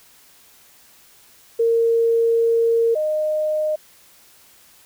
sine tone pair in turn, 460.4 / 614.6 Hz, A#4 / D#5, -22 / -21 cents, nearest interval perfect fourth, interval 501 cents, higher second, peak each -14 / -18 dBFS, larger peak first, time 1.59-2.95 / 2.95-3.76 s, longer first, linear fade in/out 10 ms, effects white hiss -51 dBFS RMS until 4.85 s

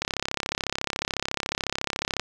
click train, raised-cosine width 0.2 ms, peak -8 dBFS, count 75, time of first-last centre 0.02-2.196 s, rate 34 Hz, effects 7-bit

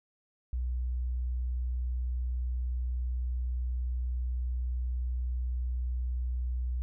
sine tone, 61.74 Hz, B1, in tune, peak -29 dBFS, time 0.53-6.82 s, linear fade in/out 0 ms, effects none

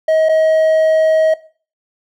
triangle tone with dropouts, 634 Hz, D#5, 32 cents sharp, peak -8 dBFS, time 0.08-1.34 s, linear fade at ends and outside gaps 5 ms, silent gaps 0.288-0.292 s, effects noise-tail reverb RT60 0.4 s tail -17 dB re dry

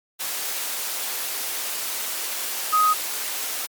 sine tone in noise, 1254 Hz, D#6, 13 cents sharp, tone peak -15 dBFS, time 2.72-2.94 s, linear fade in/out 20 ms, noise white, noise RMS -28 dBFS, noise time 0.19-3.67 s, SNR +10 dB, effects high-pass 400 Hz 12 dB/octave + MP3 96 kbps

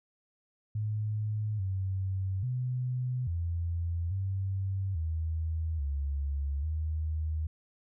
sine tone with pitch steps, 106.7 / 95.2 / 125.9 / 84.9 / 96.2 / 80.4 / 70.4 / 78.3 Hz, G#2 / F#2 / B2 / F2 / G2 / E2 / C#2 / D#2, +47 / +50 / +34 / -48 / -32 / -43 / +27 / +11 cents, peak -29 dBFS, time 0.75-7.47 s, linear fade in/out 5 ms, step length 840 ms, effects none

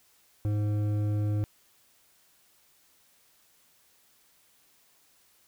triangle tone with hard clipping, 104.5 Hz, G#2, 11 cents sharp, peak -27 dBFS, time 0.45-1.44 s, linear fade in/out 0 ms, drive 13 dB, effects white hiss -64 dBFS RMS until 5.47 s

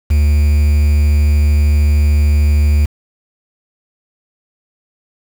triangle tone with quantisation, 73.9 Hz, D2, 11 cents sharp, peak -6 dBFS, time 0.1-2.86 s, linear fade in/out 10 ms, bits 5, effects none

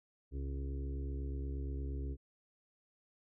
harmonic tone with a mistuned harmonic, 68.3 Hz, C#2, 25 cents flat, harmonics 1 / 2 / 4 / 5 / 6 / 7, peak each -37 / -47 / -48 / -53 / -52 / -61 dBFS, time 0.31-2.17 s, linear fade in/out 50 ms, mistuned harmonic 1, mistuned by -21 cents, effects none

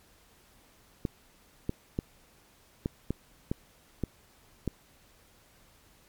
clicks, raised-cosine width 3 ms, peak -16 dBFS, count 8, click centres 1.052 / 1.694 / 1.989 / 2.859 / 3.106 / 3.515 / 4.037 / 4.677 s, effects pink hiss -61 dBFS RMS until 6.08 s + MP3 96 kbps

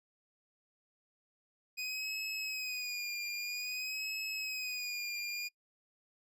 25% pulse tone with vibrato, 2489 Hz, D#7, in tune, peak -33 dBFS, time 1.77-5.49 s, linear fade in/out 20 ms, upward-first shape sine, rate 0.51 Hz, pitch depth 62 cents each way, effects noise-tail reverb RT60 0.1 s tail -24 dB re dry + resampled to 32000 Hz

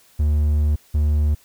triangle tone pair in turn, 75 / 75 Hz, D2 / D2, +37 / +37 cents, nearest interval unison, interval 0 cents, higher neither, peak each -13 dBFS, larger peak neither, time 0.19-0.76 / 0.94-1.35 s, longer first, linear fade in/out 10 ms, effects white hiss -54 dBFS RMS until 1.44 s

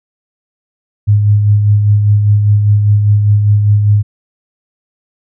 sine tone with tremolo, 103.83 Hz, G#2, in tune, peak -4 dBFS, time 1.07-4.03 s, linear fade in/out 20 ms, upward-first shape sine, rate 5 Hz, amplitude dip 40%, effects none

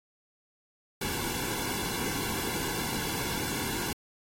pink noise with comb filter, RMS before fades -33 dBFS, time 1.01-3.93 s, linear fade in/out 5 ms, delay 1.6 ms, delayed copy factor -0.75, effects AAC 48 kbps

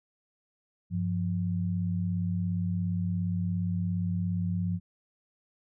sine tone pair together, 98 / 175.22 Hz, G2 / F3, 0 / +6 cents, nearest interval minor seventh, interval 1006 cents, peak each -30 / -29 dBFS, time 0.9-4.8 s, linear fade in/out 50 ms, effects none

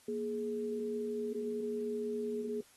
sine tone pair together, 235.7 / 420 Hz, A#3 / G#4, +19 / +19 cents, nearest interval minor seventh, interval 1000 cents, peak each -39 / -35 dBFS, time 0.08-2.61 s, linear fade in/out 5 ms, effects white hiss -63 dBFS RMS until 2.76 s + AAC 32 kbps

